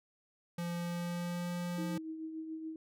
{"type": "tone with pitch glide", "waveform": "square", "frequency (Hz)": [172.4, 175.31], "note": ["F3", "F3"], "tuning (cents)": [-22, 7], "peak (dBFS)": -36, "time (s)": [0.58, 1.98], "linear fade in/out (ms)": 5, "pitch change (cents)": 29, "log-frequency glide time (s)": [0.74, 1.51]}
{"type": "tone with tremolo", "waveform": "sine", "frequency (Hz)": 318.6, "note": "D#4", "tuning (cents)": 41, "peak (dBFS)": -37, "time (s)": [1.78, 2.76], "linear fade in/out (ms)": 2, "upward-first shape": "triangle", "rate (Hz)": 7, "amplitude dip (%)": 50}
{"effects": []}